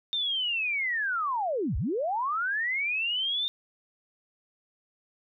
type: linear two-way sweep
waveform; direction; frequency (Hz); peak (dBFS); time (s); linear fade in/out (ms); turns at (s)
sine; down then up; 3650 to 46.25 to 3650; -26; 0.13-3.48; 0; 1.77
effects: none